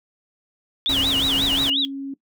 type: tone with vibrato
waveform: sine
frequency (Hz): 3336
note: G#7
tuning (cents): +7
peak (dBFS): -18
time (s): 0.86-1.85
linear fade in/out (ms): 0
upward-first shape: sine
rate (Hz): 5.6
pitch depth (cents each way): 280
type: tone with pitch glide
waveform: sine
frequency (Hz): 271.3 to 274.3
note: C#4 to C#4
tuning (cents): -37 to -18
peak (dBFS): -27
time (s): 0.89-2.14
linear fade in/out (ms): 5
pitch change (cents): +19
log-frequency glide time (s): 1.16-1.62
type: noise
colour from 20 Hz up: pink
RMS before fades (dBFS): -29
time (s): 0.89-1.7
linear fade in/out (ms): 5
effects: noise-tail reverb RT60 0.1 s tail -18 dB re dry